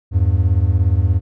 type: beating tone pair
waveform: triangle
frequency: 82.41 / 99.41 Hz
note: E2 / G2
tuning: 0 / +25 cents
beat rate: 17 Hz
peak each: -13 dBFS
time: 0.11-1.21 s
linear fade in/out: 50 ms
effects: none